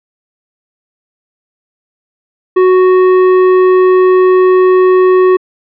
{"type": "tone with tanh clipping", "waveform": "sine", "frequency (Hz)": 370, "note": "F#4", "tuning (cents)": 0, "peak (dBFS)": -6, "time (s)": [2.56, 5.37], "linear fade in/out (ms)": 10, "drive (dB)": 14, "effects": ["low-pass 2000 Hz 12 dB/octave"]}